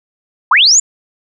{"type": "linear sweep", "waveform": "sine", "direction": "up", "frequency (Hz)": [845, 7350], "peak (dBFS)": -5, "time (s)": [0.51, 0.8], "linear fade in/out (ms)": 5, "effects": []}